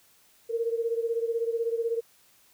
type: beating tone pair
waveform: sine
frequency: 458 / 474 Hz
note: A#4 / A#4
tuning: -31 / +29 cents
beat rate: 16 Hz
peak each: -27 / -31 dBFS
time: 0.49-2.01 s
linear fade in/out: 20 ms
effects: white hiss -61 dBFS RMS until 2.53 s